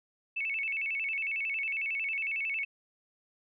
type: tone with vibrato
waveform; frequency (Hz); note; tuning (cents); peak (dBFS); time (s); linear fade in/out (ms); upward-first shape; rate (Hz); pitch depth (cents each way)
sine; 2420; D#7; -49; -30; 0.36-2.65; 10; square; 11; 150
effects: none